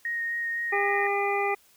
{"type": "tone with vibrato", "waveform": "sine", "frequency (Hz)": 1864.7, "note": "A#6", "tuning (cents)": 0, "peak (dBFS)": -27, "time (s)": [0.05, 1.07], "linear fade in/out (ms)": 2, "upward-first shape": "sine", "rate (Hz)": 3.9, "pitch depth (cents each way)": 10}
{"type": "harmonic tone", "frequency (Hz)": 402, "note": "G4", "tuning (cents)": 44, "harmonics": [1, 2, 3, 5, 6], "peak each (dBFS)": [-28, -28, -33, -31, -33], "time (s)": [0.72, 1.55], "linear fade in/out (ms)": 10}
{"effects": ["white hiss -60 dBFS RMS until 1.76 s"]}